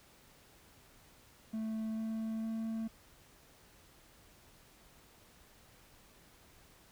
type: tone with pitch steps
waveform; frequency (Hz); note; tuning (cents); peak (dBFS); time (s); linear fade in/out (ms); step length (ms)
triangle; 220.3 / 222 / 223.6; A3 / A3 / A3; +2 / +16 / +28; -33; 1.53-2.88; 10; 450
effects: pink hiss -62 dBFS RMS until 6.91 s